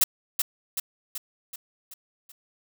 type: noise with echo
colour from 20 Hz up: blue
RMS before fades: -18 dBFS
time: 0.01-0.04 s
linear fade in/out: 5 ms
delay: 380 ms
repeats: 6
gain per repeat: -5 dB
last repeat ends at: 2.32 s
effects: none